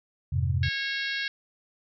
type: chord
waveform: sine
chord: F minor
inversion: none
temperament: equal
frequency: 87.31 / 103.83 / 130.81 Hz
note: F2 / Ab2 / C3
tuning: 0 / 0 / 0 cents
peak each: -26 / -30 / -27 dBFS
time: 0.32-0.69 s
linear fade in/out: 10 ms
type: harmonic tone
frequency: 547 Hz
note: C#5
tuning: 23 cents flat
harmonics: 3 / 4 / 5 / 6 / 7 / 8 / 9 / 10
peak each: -31 / -35 / -38 / -38 / -37 / -39 / -44 / -45 dBFS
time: 0.63-1.28 s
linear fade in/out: 2 ms
effects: none